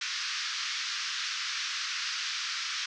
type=band-pass noise; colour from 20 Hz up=white; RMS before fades=-34 dBFS; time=0.01-2.86 s; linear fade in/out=5 ms; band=1200 to 5900 Hz; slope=48 dB/octave; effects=none